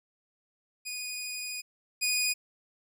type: tone pair in turn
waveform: 15% pulse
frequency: 2472 / 2472 Hz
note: D#7 / D#7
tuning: -12 / -12 cents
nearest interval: unison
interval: 0 cents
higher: neither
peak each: -28 / -19 dBFS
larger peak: second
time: 0.85-1.62 / 2.01-2.34 s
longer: first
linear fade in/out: 20 ms
effects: none